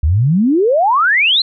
sine exponential sweep, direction up, 69.3 to 4245 Hz, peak -9 dBFS, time 0.03-1.42 s, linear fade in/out 5 ms, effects none

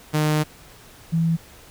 sawtooth / sine tone pair in turn, 152.7 / 164.9 Hz, D#3 / E3, -32 / +1 cents, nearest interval minor second, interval 133 cents, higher second, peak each -14 / -17 dBFS, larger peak first, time 0.13-0.44 / 1.12-1.37 s, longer first, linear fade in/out 20 ms, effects pink hiss -47 dBFS RMS until 1.7 s

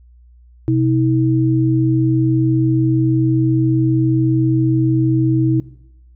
sine tone pair together, 127.1 / 320.3 Hz, C3 / E4, -50 / -50 cents, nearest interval octave + major third, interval 1600 cents, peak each -15 dBFS, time 0.68-5.6 s, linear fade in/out 0 ms, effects noise-tail reverb RT60 0.8 s tail -19 dB re dry + added 60 Hz sine -43 dBFS peak until 6.15 s

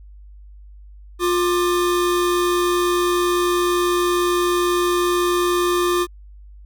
square tone pair together, 353.4 / 1190 Hz, F4 / D6, +21 / +22 cents, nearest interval octave + major sixth, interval 2101 cents, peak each -18 / -24 dBFS, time 1.19-6.07 s, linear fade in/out 50 ms, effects added 50 Hz sine -39 dBFS peak until 6.65 s

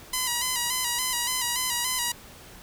5% pulse tone with vibrato, 987.8 Hz, B5, in tune, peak -13 dBFS, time 0.13-2.12 s, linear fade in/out 5 ms, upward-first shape square, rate 3.5 Hz, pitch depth 51 cents each way, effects pink hiss -47 dBFS RMS until 2.62 s

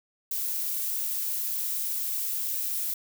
violet noise, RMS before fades -30 dBFS, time 0.31-2.94 s, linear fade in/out 5 ms, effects none

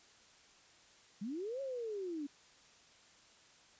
sine linear two-way sweep, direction up then down, 185 to 556 to 275.9 Hz, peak -38 dBFS, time 1.21-2.27 s, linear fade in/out 10 ms, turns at 1.61 s, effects white hiss -63 dBFS RMS until 3.79 s + resampled to 16000 Hz

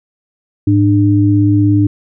sine tone pair together, 105.33 / 299.2 Hz, G#2 / D4, +25 / +32 cents, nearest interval octave + tritone, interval 1807 cents, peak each -10 dBFS, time 0.67-1.87 s, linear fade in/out 5 ms, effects none

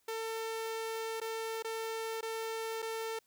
sawtooth tone with dropouts, 448.3 Hz, A4, 32 cents sharp, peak -32 dBFS, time 0.08-3.19 s, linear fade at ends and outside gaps 5 ms, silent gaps 1.202-1.214 / 1.625-1.645 / 2.21-2.227 / 2.821-2.825 s, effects white hiss -73 dBFS RMS until 3.26 s

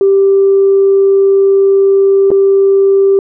sine tone with dropouts, 392 Hz, G4, in tune, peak -4 dBFS, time 0.01-3.19 s, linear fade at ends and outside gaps 1 ms, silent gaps 2.305-2.315 s, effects tanh soft clip ceiling 0 dBFS

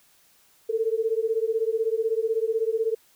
sine beating tone pair, 440 / 456 Hz, A4 / A#4, 0 / -38 cents, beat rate 16 Hz, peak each -25 dBFS, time 0.69-2.95 s, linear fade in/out 10 ms, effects white hiss -60 dBFS RMS until 3.15 s

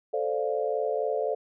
sine chord, D minor seventh, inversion second, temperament equal, 440 / 523.3 / 587.3 / 698.5 Hz, A4 / C5 / D5 / F5, 0 / 0 / 0 / 0 cents, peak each -29 / -31 / -31 / -33 dBFS, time 0.13-1.35 s, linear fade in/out 10 ms, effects none

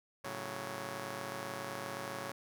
5% pulse chord, F# minor, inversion first, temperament just, 111 / 138.75 / 185 Hz, A2 / C#3 / F#3, +16 / +2 / 0 cents, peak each -34 dBFS, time 0.24-2.32 s, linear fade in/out 5 ms, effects none

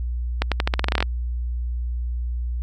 accelerating click train, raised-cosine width 0.3 ms, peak -4 dBFS, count 13, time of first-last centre 0.42-1.026 s, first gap 97 ms, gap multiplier 0.87, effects added 60 Hz sine -23 dBFS peak until 2.62 s

